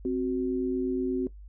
sine tone pair together, 261.6 / 370 Hz, C4 / F#4, 0 / 0 cents, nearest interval tritone, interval 600 cents, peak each -28 dBFS, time 0.05-1.27 s, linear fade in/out 2 ms, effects noise-tail reverb RT60 0.1 s tail -17 dB re dry + added 50 Hz sine -43 dBFS peak until 1.48 s

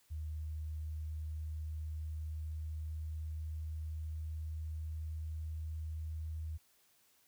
sine tone with pitch glide, 77.4 to 78.89 Hz, D#2 to D#2, -9 to +24 cents, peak -38 dBFS, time 0.1-6.58 s, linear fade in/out 20 ms, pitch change +33 cents, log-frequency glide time 0.52-6.25 s, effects white hiss -70 dBFS RMS until 7.27 s

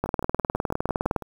two click trains, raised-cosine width 1 ms, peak -9 / -21 dBFS, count 23 / 8, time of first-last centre 0.04-1.162 / 0.06-1.223 s, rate 19.6 / 6.02 Hz, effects 7-bit

